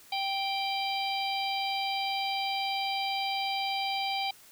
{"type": "harmonic tone with a mistuned harmonic", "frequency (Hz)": 784, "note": "G5", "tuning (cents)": 0, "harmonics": [1, 3, 4, 5, 6], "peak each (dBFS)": [-31, -36, -37, -38, -39], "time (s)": [0.12, 4.31], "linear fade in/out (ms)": 5, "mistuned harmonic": 6, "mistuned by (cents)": 24, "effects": ["white hiss -55 dBFS RMS until 4.51 s"]}